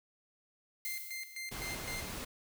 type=tone with tremolo; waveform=sawtooth; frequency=2093 Hz; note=C7; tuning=in tune; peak=-36 dBFS; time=0.85-2.11 s; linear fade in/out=5 ms; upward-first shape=square; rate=3.9 Hz; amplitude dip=75%
type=noise with exponential decay; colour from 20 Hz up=violet; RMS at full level=-39 dBFS; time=0.85-1.96 s; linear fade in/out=0 ms; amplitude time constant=240 ms
type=noise; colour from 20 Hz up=pink; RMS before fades=-42 dBFS; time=1.51-2.25 s; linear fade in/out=10 ms
effects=none